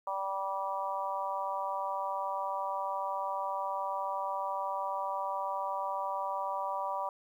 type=harmonic tone; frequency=194.2 Hz; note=G3; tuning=16 cents flat; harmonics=3 / 4 / 5 / 6; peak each=-39 / -38 / -35 / -39 dBFS; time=0.07-7.09 s; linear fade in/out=2 ms; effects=11-bit